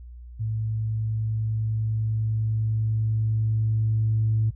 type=tone with level ramp; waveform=sine; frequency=110 Hz; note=A2; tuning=in tune; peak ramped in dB=-24 to -18 dBFS; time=0.39-4.51 s; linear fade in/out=20 ms; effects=tanh soft clip ceiling -14 dBFS + added 60 Hz sine -39 dBFS peak until 4.55 s